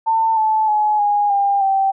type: tone with pitch steps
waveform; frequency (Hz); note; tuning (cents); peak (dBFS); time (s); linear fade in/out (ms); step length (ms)
sine; 896 / 871 / 846.7 / 823.1 / 800.1 / 777.8; A5 / A5 / G#5 / G#5 / G5 / G5; +31 / -18 / +33 / -16 / +35 / -14; -13; 0.06-1.92; 20; 310
effects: none